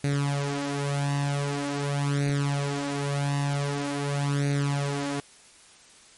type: tone with flanger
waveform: sawtooth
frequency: 142 Hz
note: C#3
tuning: 42 cents sharp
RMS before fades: -27 dBFS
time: 0.04-5.2 s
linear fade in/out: 2 ms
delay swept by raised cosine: 0.47 to 5.97 ms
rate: 0.45 Hz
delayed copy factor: +0.75
effects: white hiss -53 dBFS RMS until 6.17 s + MP3 48 kbps